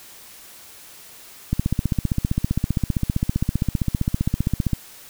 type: click train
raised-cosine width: 5 ms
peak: -7 dBFS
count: 50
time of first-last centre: 1.53-4.733 s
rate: 15.3 Hz
effects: white hiss -44 dBFS RMS until 5.09 s